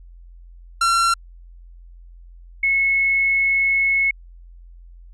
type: tone pair in turn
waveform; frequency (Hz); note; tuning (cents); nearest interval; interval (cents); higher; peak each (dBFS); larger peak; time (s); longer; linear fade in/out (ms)
45% pulse / sine; 1363 / 2189; F6 / C#7; -43 / -22; minor sixth; 821; second; -15; neither; 0.81-1.14 / 2.63-4.11; second; 5
effects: added 43 Hz sine -40 dBFS peak until 5.13 s + resampled to 24000 Hz